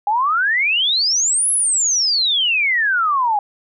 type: exponential two-way sweep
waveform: sine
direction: up then down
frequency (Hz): 801 to 11040 to 801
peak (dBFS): -14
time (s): 0.07-3.39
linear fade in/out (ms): 2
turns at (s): 1.51
effects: none